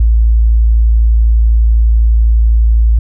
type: tone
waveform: sine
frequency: 56 Hz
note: A1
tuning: 31 cents sharp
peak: -5 dBFS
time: 0-2.99 s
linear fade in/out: 5 ms
effects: none